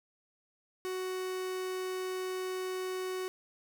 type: tone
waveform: 45% pulse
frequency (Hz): 371.5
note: F#4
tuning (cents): +7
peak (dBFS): -34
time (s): 0.85-3.28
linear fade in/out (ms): 0
effects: none